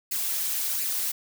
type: noise with flanger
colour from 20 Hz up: blue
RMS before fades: -28 dBFS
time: 0.11-1.12 s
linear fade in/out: 10 ms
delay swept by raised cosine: 0.42 to 6.12 ms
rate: 1.4 Hz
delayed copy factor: +0.6
effects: none